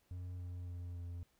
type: tone with pitch steps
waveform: triangle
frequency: 89.9 / 88.87 / 87.85 / 86.84 Hz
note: F#2 / F2 / F2 / F2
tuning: -49 / +31 / +11 / -9 cents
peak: -40 dBFS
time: 0.11-1.23 s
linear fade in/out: 0 ms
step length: 280 ms
effects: pink hiss -75 dBFS RMS until 1.39 s